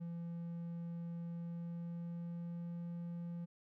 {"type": "tone with pitch glide", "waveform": "triangle", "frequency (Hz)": [169.8, 171.48], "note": ["F3", "F3"], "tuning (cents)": [-48, -31], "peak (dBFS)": -39, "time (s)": [0, 3.46], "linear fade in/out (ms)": 20, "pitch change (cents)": 17, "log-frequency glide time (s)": [1.17, 2.83], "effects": []}